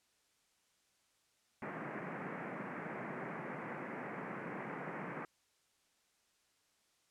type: band-pass noise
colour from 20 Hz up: pink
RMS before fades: -44 dBFS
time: 1.62-5.25 s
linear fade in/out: 2 ms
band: 140 to 2200 Hz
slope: 48 dB/octave
effects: white hiss -75 dBFS RMS until 7.1 s + low-pass 9000 Hz 12 dB/octave